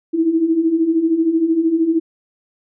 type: beating tone pair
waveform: sine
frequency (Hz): 316.1 / 329.1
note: D#4 / E4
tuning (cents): +27 / -3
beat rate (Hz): 13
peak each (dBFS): -20 / -14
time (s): 0.13-2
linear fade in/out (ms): 20
effects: none